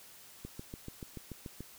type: click train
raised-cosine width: 3 ms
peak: -29 dBFS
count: 9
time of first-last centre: 0.45-1.606 s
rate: 6.92 Hz
effects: white hiss -55 dBFS RMS until 1.78 s